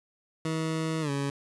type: tone with pitch glide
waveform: 20% pulse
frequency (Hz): 160.1 to 140.18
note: D#3 to C#3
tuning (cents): +50 to +20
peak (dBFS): -23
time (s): 0.45-1.3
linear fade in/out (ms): 2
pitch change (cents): -230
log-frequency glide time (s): 1.01-1.1
effects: resampled to 24000 Hz